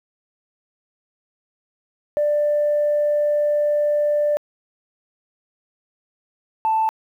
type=tone pair in turn; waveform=sine; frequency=591 / 882.2 Hz; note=D5 / A5; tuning=+11 / +4 cents; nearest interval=perfect fifth; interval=693 cents; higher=second; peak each=-15 dBFS; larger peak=neither; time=2.17-4.37 / 6.65-6.89 s; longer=first; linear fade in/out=0 ms; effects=tanh soft clip ceiling -12 dBFS + 9-bit